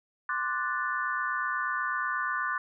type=chord; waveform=sine; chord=D dominant seventh; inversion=third; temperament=equal; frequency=1046.5 / 1174.7 / 1480 / 1760 Hz; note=C6 / D6 / F#6 / A6; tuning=0 / 0 / 0 / 0 cents; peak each=-35 / -33 / -32 / -34 dBFS; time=0.29-2.58 s; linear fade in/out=2 ms; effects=none